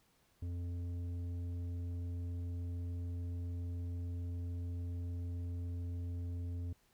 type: tone with tanh clipping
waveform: sine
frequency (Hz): 87.31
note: F2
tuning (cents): 0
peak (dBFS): -39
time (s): 0.42-6.73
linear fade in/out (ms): 5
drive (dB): 9
effects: pink hiss -72 dBFS RMS until 6.93 s